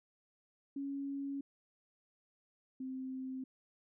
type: tone pair in turn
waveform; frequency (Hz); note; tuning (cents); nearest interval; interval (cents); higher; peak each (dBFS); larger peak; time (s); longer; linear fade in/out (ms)
sine; 277.9 / 261; C#4 / C4; +4 / -4; minor second; 108; first; -37 / -39; first; 0.76-1.41 / 2.8-3.44; first; 5
effects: none